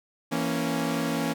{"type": "chord", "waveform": "sawtooth", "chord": "A# diminished", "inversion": "second", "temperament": "equal with one note detuned", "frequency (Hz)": [166.73, 233.1, 277.2], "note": ["E3", "A#3", "C#4"], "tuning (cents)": [20, 0, 0], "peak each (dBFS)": [-27, -26, -25], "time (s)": [0.31, 1.34], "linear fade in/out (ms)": 20, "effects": []}